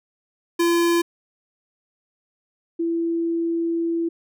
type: tone pair in turn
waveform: square / sine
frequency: 341.1 / 334.3 Hz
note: F4 / E4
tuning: -41 / +24 cents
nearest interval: unison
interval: 35 cents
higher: first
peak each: -17 / -20 dBFS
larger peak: first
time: 0.59-1.02 / 2.79-4.09 s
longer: second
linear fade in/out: 10 ms
effects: none